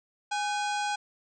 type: harmonic tone with a mistuned harmonic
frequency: 825 Hz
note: G#5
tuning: 12 cents flat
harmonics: 1 / 2 / 3 / 4 / 5 / 6 / 7 / 8 / 9 / 10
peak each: -29 / -35 / -39 / -41 / -43 / -45 / -46 / -47 / -48 / -49 dBFS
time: 0.31-0.96 s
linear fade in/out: 10 ms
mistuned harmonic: 2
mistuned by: -140 cents
effects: none